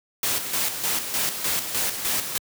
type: noise with tremolo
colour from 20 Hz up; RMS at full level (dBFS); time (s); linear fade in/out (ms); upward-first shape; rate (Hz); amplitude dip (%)
white; -24; 0.23-2.38; 2; square; 3.3; 55
effects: high-pass 80 Hz 12 dB/octave